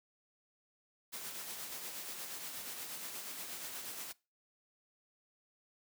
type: noise with tremolo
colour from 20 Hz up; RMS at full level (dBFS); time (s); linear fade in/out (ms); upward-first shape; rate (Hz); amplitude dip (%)
white; -43; 1.12-4.13; 20; sine; 8.4; 35
effects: noise-tail reverb RT60 0.3 s tail -23 dB re dry + high-pass 150 Hz 12 dB/octave